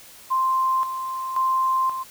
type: tone with tremolo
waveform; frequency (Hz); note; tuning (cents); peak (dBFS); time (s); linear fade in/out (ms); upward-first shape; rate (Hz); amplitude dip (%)
sine; 1046.5; C6; 0; -18; 0.3-2.04; 20; square; 0.94; 60
effects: white hiss -46 dBFS RMS until 2.1 s